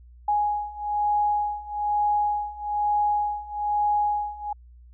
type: beating tone pair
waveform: sine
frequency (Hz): 830.6 / 831.7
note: G#5 / G#5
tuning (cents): 0 / +2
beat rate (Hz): 1.1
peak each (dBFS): -26 / -24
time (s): 0.28-4.53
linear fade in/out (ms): 5
effects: added 60 Hz sine -46 dBFS peak until 4.93 s